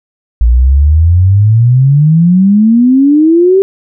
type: exponential sweep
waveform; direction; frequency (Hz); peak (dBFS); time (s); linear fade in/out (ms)
sine; up; 56.1 to 394.8; -3; 0.41-3.62; 0
effects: none